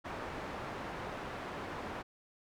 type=low-pass noise; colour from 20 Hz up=white; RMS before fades=-42 dBFS; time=0.04-2.03 s; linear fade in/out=20 ms; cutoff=1200 Hz; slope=12 dB/octave; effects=none